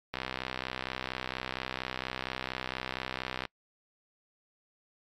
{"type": "click train", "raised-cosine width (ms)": 0.3, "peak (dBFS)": -17, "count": 214, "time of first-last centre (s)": [0.14, 3.453], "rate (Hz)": 64.3, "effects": ["noise-tail reverb RT60 0.1 s tail -26 dB re dry", "MP3 96 kbps"]}